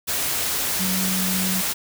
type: tone in noise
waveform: sine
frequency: 186.9 Hz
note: F#3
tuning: 18 cents sharp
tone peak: -24 dBFS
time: 0.79-1.62 s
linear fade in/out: 20 ms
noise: white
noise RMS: -24 dBFS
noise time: 0.07-1.74 s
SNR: -3 dB
effects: none